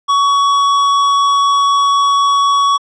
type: tone with tanh clipping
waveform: sine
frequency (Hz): 1124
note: C#6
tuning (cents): +24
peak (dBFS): -11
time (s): 0.08-2.78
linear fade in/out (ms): 20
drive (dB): 14
effects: low-pass 7000 Hz 12 dB/octave